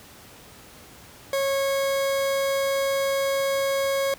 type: tone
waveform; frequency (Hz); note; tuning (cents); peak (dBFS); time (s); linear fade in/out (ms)
40% pulse; 548; C#5; -20; -21; 1.33-4.14; 2
effects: pink hiss -47 dBFS RMS until 4.18 s + high-pass 60 Hz 12 dB/octave